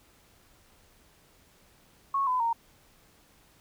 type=tone with pitch steps; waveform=sine; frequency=1100 / 1008.7 / 925 Hz; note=C#6 / B5 / A#5; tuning=-14 / +36 / -14 cents; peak=-24 dBFS; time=2.14-2.53 s; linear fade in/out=5 ms; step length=130 ms; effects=pink hiss -61 dBFS RMS until 3.6 s